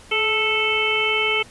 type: harmonic tone with a mistuned harmonic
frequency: 438.8 Hz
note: A4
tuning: 5 cents flat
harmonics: 1 / 2 / 3 / 5 / 6 / 7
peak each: -25 / -31 / -28 / -22 / -25 / -24 dBFS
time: 0.11-1.43 s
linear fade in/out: 10 ms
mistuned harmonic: 1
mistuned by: -33 cents
effects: pink hiss -46 dBFS RMS until 1.5 s + resampled to 24000 Hz